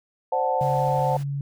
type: chord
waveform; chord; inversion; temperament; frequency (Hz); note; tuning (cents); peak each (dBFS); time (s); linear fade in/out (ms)
sine; D dominant seventh; third; equal; 523.3 / 587.3 / 740 / 880; C5 / D5 / F#5 / A5; 0 / 0 / 0 / 0; -25 / -31 / -25 / -25; 0.32-1.17; 5
type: noise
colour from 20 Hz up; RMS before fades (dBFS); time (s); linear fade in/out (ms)
pink; -45; 0.6-1.24; 20
type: tone with pitch glide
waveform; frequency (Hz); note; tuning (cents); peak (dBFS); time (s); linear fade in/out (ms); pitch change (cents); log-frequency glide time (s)
sine; 139 to 140.53; C#3 to C#3; +5 to +24; -25; 0.61-1.41; 2; +19; 0.75-0.84
effects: none